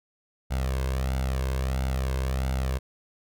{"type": "tone with flanger", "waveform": "sawtooth", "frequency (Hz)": 65.41, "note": "C2", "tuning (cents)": 0, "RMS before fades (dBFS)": -27, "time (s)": [0.5, 2.79], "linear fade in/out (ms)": 20, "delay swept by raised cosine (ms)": [1.4, 1.91], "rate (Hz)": 1.5, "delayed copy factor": 0.65, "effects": []}